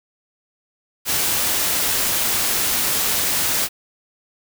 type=noise; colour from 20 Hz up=white; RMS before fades=-20 dBFS; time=1.05-3.69 s; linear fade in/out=50 ms; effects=none